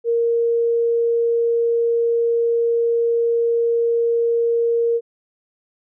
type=tone; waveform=sine; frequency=466.2 Hz; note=A#4; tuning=in tune; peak=-15 dBFS; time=0.04-5.01 s; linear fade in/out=50 ms; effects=none